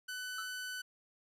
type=tone; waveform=sawtooth; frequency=1500 Hz; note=F#6; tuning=23 cents sharp; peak=-36 dBFS; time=0.08-0.82 s; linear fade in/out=10 ms
type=tone with exponential decay; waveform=triangle; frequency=1318.5 Hz; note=E6; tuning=in tune; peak=-36 dBFS; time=0.38-0.54 s; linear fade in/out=5 ms; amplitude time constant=34 ms
effects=resampled to 32000 Hz